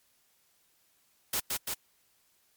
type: noise with echo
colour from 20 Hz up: white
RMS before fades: -30 dBFS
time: 1.33-1.4 s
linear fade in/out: 5 ms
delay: 170 ms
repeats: 2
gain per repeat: -2 dB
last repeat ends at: 1.74 s
effects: white hiss -69 dBFS RMS until 2.56 s + MP3 96 kbps